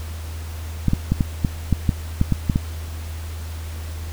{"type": "clicks", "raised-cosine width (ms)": 5, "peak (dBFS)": -4, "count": 11, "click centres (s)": [0.883, 0.934, 1.12, 1.208, 1.448, 1.727, 1.892, 2.214, 2.323, 2.498, 2.559], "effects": ["added 80 Hz sine -28 dBFS peak until 4.12 s", "pink hiss -40 dBFS RMS until 4.12 s"]}